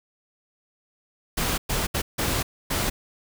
pink noise bursts at uneven times, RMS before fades -25 dBFS, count 5, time 1.37-1.58 / 1.69-1.87 / 1.94-2.02 / 2.18-2.43 / 2.7-2.9 s, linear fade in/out 10 ms, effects none

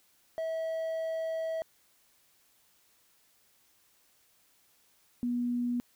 triangle / sine tone pair in turn, 648 / 242.7 Hz, E5 / B3, -30 / -30 cents, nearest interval octave + perfect fourth, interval 1700 cents, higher first, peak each -29 / -28 dBFS, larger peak second, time 0.38-1.62 / 5.23-5.8 s, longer first, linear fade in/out 0 ms, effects white hiss -67 dBFS RMS until 5.95 s

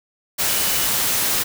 sine tone in noise, 2960 Hz, F#7, in tune, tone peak -31 dBFS, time 0.48-0.88 s, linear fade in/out 20 ms, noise white, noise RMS -20 dBFS, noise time 0.38-1.44 s, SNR -14 dB, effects none

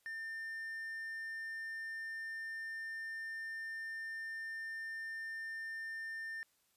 triangle tone, 1800 Hz, A6, 39 cents sharp, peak -39 dBFS, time 0.06-6.43 s, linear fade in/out 0 ms, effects white hiss -75 dBFS RMS until 6.76 s + resampled to 32000 Hz

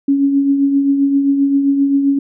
sine tone with tremolo, 278.2 Hz, C#4, 6 cents sharp, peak -8 dBFS, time 0.08-2.19 s, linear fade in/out 5 ms, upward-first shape triangle, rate 7.6 Hz, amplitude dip 50%, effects none

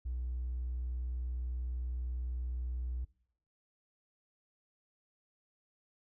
sine tone with hard clipping, 61.74 Hz, B1, in tune, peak -35 dBFS, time 0.05-3.05 s, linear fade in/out 10 ms, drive 1 dB, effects noise-tail reverb RT60 0.7 s tail -22 dB re dry

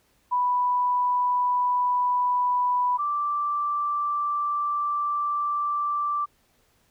sine tone pair in turn, 987.8 / 1171.9 Hz, B5 / D6, 0 / -4 cents, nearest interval minor third, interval 296 cents, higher second, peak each -20 / -23 dBFS, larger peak first, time 0.31-2.98 / 2.98-6.26 s, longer second, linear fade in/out 20 ms, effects pink hiss -65 dBFS RMS until 6.9 s

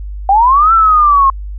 sine linear two-way sweep, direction up then down, 759 to 1352 to 1067 Hz, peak -5 dBFS, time 0.29-1.3 s, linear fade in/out 2 ms, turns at 0.73 s, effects added 50 Hz sine -21 dBFS peak until 1.58 s

